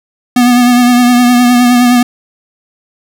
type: tone with vibrato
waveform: square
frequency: 244.8 Hz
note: B3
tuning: 15 cents flat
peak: -5 dBFS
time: 0.36-2.03 s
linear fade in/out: 5 ms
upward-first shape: triangle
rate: 9.7 Hz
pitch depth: 36 cents each way
effects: none